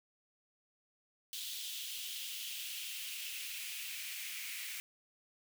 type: noise with high-pass filter sweep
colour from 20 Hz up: white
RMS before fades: -43 dBFS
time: 1.33-4.8 s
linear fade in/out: 0 ms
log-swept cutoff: 3400 to 2200 Hz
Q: 3.3
effects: none